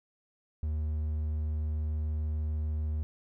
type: tone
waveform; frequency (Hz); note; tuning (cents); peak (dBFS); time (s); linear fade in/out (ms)
triangle; 76.7; D#2; -24; -27; 0.63-3.03; 0
effects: none